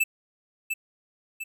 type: tone with echo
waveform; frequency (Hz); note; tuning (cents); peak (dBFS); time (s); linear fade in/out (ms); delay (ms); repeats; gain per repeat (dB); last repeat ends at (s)
square; 2637; E7; 0; -20; 0-0.04; 10; 700; 2; -6; 1.44
effects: none